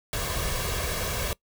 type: noise with comb filter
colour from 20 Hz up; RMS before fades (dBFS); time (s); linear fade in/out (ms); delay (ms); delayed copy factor
pink; -29; 0.13-1.33; 0; 1.8; +0.6
effects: noise-tail reverb RT60 0.1 s tail -22 dB re dry